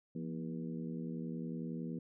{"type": "harmonic tone with a mistuned harmonic", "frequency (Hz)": 80.3, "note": "E2", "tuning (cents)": -45, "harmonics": [2, 3, 4, 5, 6], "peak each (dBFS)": [-41, -42, -48, -52, -52], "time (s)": [0.15, 1.99], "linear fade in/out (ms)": 5, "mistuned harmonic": 2, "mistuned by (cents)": 100, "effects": []}